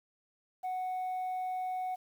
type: tone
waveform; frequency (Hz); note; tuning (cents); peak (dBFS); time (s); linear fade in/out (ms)
sine; 740; F#5; 0; -30; 0.63-1.96; 20
effects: tanh soft clip ceiling -32 dBFS + 10-bit